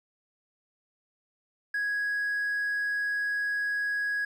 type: tone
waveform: triangle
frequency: 1661.2 Hz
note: G#6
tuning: in tune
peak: -24 dBFS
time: 1.74-4.25 s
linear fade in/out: 5 ms
effects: tanh soft clip ceiling -22 dBFS